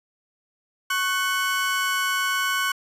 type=tone pair together; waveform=30% pulse; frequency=1103 / 1500.1 Hz; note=C#6 / F#6; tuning=-9 / +23 cents; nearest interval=perfect fourth; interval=532 cents; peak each=-23 / -21 dBFS; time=0.9-2.72 s; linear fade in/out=5 ms; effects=resampled to 32000 Hz